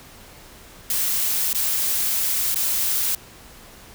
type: noise with dropouts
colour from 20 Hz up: blue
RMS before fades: -22 dBFS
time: 0.9-3.15 s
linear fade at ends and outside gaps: 2 ms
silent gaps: 1.531-1.547 / 2.546-2.558 s
effects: pink hiss -45 dBFS RMS until 3.94 s